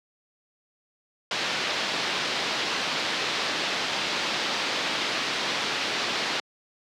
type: low-pass noise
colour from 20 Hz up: white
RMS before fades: -28 dBFS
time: 1.31-6.4 s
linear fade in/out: 2 ms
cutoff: 4500 Hz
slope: 24 dB/octave
effects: high-pass 200 Hz 12 dB/octave